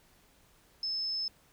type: tone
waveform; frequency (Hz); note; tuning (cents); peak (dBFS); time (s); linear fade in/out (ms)
sine; 5230; E8; -15; -31; 0.83-1.28; 2
effects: pink hiss -64 dBFS RMS until 1.52 s